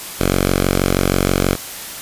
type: tone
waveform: 5% pulse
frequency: 46.25 Hz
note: F#1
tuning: in tune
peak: -3 dBFS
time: 0.19-1.56 s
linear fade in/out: 20 ms
effects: white hiss -30 dBFS RMS until 2.01 s + resampled to 32000 Hz